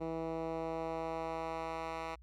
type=tone with band-pass filter sweep; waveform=10% pulse; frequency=162.9 Hz; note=E3; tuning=20 cents flat; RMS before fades=-39 dBFS; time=0-2.16 s; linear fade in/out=20 ms; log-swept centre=370 to 1400 Hz; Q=0.9; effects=added 60 Hz sine -54 dBFS peak until 2.22 s